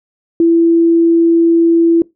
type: tone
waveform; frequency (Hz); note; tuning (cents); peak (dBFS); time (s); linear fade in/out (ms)
sine; 334.1; E4; +23; -6; 0.4-2.02; 2
effects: noise-tail reverb RT60 0.2 s tail -23 dB re dry

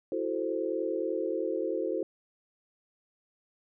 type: chord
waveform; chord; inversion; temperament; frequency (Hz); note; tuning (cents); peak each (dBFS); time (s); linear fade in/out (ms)
sine; F# half-diminished seventh; third; equal; 329.6 / 370 / 440 / 523.3; E4 / F#4 / A4 / C5; 0 / 0 / 0 / 0; -34; 0.12-2.03; 2
effects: none

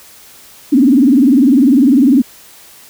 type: tone with vibrato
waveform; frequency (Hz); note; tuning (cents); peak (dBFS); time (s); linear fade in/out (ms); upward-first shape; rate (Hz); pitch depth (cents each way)
sine; 265.8; C4; +27; -5; 0.72-2.22; 10; sine; 20; 220
effects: white hiss -40 dBFS RMS until 2.89 s

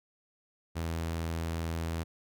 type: tone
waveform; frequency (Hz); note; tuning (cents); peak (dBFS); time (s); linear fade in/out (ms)
sawtooth; 82.41; E2; 0; -28; 0.75-2.04; 20
effects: none

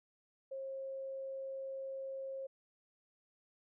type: tone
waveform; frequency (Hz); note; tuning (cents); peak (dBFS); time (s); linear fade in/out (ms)
sine; 537; C5; +45; -40; 0.51-2.47; 10
effects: none

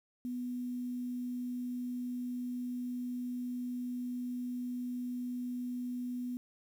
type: tone with quantisation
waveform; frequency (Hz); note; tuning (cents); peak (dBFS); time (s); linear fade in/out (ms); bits
sine; 246.9; B3; 0; -35; 0.25-6.37; 0; 10
effects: none

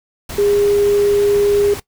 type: tone in noise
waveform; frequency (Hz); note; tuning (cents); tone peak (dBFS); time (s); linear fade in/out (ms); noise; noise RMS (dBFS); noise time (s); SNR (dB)
sine; 407.5; G#4; -33; -11; 0.38-1.74; 5; pink; -29; 0.29-1.8; +15
effects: noise-tail reverb RT60 0.1 s tail -18 dB re dry

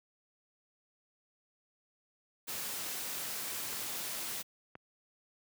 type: noise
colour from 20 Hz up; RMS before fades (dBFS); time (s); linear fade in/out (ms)
white; -39; 2.47-4.43; 20
type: clicks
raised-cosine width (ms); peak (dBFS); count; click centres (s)
0.5; -31; 2; 3.729 / 4.754
effects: high-pass 100 Hz 12 dB/octave

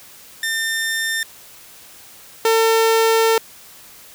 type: tone pair in turn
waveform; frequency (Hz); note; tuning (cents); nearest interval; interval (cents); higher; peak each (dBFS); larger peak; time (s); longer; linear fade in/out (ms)
sawtooth; 1800 / 450; A6 / A4; +39 / +39; 2 octaves; 2400; first; -16 / -9; second; 0.43-1.23 / 2.45-3.38; second; 2
effects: white hiss -43 dBFS RMS until 4.14 s

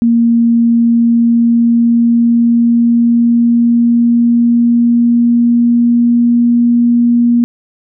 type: tone with pitch glide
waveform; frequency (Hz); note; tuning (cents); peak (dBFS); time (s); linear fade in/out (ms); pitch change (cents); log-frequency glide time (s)
sine; 233.1 to 238.1; A#3 to A#3; 0 to +37; -6; 0.02-7.44; 0; +37; 0.53-6.46
effects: none

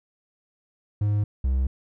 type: tone pair in turn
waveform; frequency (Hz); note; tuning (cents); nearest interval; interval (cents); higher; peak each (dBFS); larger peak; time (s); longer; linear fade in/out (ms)
triangle; 103.8 / 65.39; G#2 / C2; 0 / 0; minor sixth; 800; first; -18; neither; 1.01-1.24 / 1.44-1.67; neither; 5
effects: none

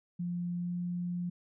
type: tone with pitch glide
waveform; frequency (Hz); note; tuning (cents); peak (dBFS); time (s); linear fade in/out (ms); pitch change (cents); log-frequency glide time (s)
sine; 175.1 to 176.22; F3 to F3; +5 to +16; -32; 0.19-1.3; 10; +11; 0.58-0.73
effects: none

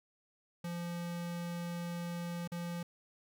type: tone with dropouts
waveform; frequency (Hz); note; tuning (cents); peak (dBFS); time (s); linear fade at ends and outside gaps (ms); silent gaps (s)
square; 172.5; F3; -21; -38; 0.64-2.83; 5; 2.476-2.518
effects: none

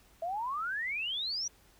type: exponential sweep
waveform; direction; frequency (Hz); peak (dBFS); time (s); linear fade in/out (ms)
sine; up; 648 to 5960; -32; 0.22-1.48; 5
effects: added 50 Hz sine -66 dBFS peak until 1.79 s + pink hiss -63 dBFS RMS until 1.79 s

